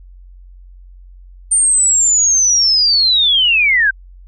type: linear sweep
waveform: sine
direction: down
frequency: 8930 to 1533 Hz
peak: -9 dBFS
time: 1.51-3.91 s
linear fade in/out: 10 ms
effects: added 45 Hz sine -36 dBFS peak until 4.27 s